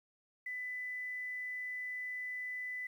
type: tone with quantisation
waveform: sine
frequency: 1998 Hz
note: B6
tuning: 20 cents sharp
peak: -38 dBFS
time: 0.46-2.87 s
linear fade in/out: 5 ms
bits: 11
effects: none